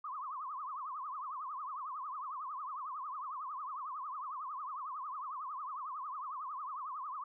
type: tone with vibrato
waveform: sine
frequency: 1125 Hz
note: C#6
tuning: 25 cents sharp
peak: -39 dBFS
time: 0.04-7.24 s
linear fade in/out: 5 ms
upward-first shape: triangle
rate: 11 Hz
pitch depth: 240 cents each way
effects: none